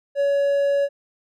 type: tone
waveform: triangle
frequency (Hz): 563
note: C#5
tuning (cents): +27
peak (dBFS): -15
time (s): 0.15-0.89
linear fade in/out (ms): 50
effects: none